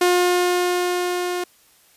sawtooth tone with level ramp, 357.1 Hz, F4, 39 cents sharp, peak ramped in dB -10 to -19 dBFS, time 0.01-1.44 s, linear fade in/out 5 ms, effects white hiss -55 dBFS RMS until 1.96 s + resampled to 32000 Hz

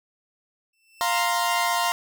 sawtooth tone with exponential growth, 2670 Hz, E7, 22 cents sharp, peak -29 dBFS, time 0.73-1.19 s, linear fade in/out 5 ms, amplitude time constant 100 ms
sawtooth chord, F suspended fourth, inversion none, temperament equal, 698.5 / 932.3 / 1046.5 Hz, F5 / Bb5 / C6, 0 / 0 / 0 cents, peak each -22 dBFS, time 1.01-1.92 s, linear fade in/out 0 ms
effects none

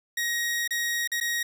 sawtooth tone with dropouts, 1886 Hz, A#6, 20 cents sharp, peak -22 dBFS, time 0.17-1.43 s, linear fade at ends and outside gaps 5 ms, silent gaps 0.677-0.707 / 1.075-1.117 / 1.202-1.21 s, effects none

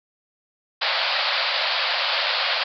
white band-pass noise, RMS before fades -23 dBFS, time 0.81-2.64 s, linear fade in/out 10 ms, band 520 to 4800 Hz, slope 96 dB/octave, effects none

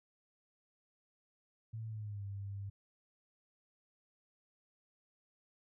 sine tone with pitch glide, 111.6 to 99.42 Hz, A2 to G2, +25 to +25 cents, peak -40 dBFS, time 1.73-2.7 s, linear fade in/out 10 ms, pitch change -200 cents, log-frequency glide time 1.86-2.24 s, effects none

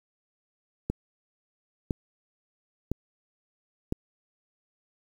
click train, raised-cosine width 3 ms, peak -14 dBFS, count 4, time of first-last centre 0.9-3.924 s, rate 0.992 Hz, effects 8-bit

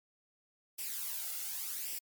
blue noise with flanger, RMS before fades -39 dBFS, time 0.78-1.99 s, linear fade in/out 10 ms, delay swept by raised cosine 0.37 to 1.47 ms, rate 0.88 Hz, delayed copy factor +0.6, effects MP3 96 kbps

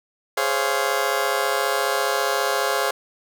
20% pulse chord, Db major seventh, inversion second, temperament just, 415.8 / 519.7 / 554.4 / 693 Hz, Ab4 / C5 / Db5 / F5, +2 / -12 / 0 / -14 cents, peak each -21 dBFS, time 0.37-2.91 s, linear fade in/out 5 ms, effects none

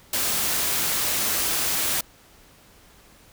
white noise, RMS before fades -24 dBFS, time 0.13-2.01 s, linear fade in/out 5 ms, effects pink hiss -53 dBFS RMS until 3.32 s

